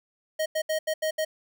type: tone bursts at uneven times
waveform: square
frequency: 627 Hz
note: D#5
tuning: 13 cents sharp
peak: -25 dBFS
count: 6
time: 0.39-0.46 / 0.55-0.62 / 0.69-0.79 / 0.87-0.94 / 1.02-1.11 / 1.18-1.25 s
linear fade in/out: 10 ms
effects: none